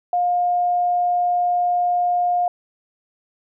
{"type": "tone", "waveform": "sine", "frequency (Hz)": 710, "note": "F5", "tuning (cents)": 28, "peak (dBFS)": -16, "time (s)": [0.13, 2.48], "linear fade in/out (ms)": 2, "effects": []}